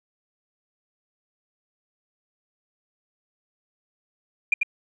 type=tone with echo; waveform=sine; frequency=2406 Hz; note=D7; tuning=41 cents sharp; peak=-14 dBFS; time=4.52-4.54 s; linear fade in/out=5 ms; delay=92 ms; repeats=1; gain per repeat=-4 dB; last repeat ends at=4.632 s; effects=tanh soft clip ceiling -10 dBFS